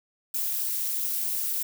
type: noise with amplitude modulation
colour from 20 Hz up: violet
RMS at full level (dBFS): -25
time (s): 0.34-1.63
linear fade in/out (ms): 5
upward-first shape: sine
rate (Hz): 255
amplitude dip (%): 80
effects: none